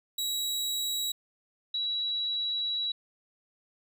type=tone pair in turn; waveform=sawtooth / sine; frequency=3877 / 3904 Hz; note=B7 / B7; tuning=-33 / -21 cents; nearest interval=unison; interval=12 cents; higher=second; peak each=-26 / -28 dBFS; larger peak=first; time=0.18-1.12 / 1.74-2.92 s; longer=second; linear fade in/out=5 ms; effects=none